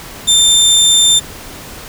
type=tone; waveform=25% pulse; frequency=3585 Hz; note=A7; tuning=32 cents sharp; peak=-3 dBFS; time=0.27-1.2 s; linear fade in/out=20 ms; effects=pink hiss -31 dBFS RMS until 1.88 s